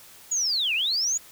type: linear two-way sweep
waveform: sine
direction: down then up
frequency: 6950 to 2368 to 6950 Hz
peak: -22 dBFS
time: 0.31-1.18 s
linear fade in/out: 10 ms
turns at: 0.74 s
effects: white hiss -49 dBFS RMS until 1.31 s